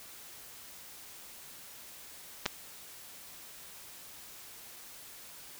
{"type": "clicks", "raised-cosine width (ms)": 0.2, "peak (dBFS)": [-17, -11], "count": 2, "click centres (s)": [2.457, 2.462], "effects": ["white hiss -50 dBFS RMS until 5.59 s"]}